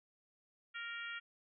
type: harmonic tone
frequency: 466.2 Hz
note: A#4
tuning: in tune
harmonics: 3 / 4 / 5 / 6 / 7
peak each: -45 / -47 / -49 / -51 / -52 dBFS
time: 0.74-1.2 s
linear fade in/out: 20 ms
effects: none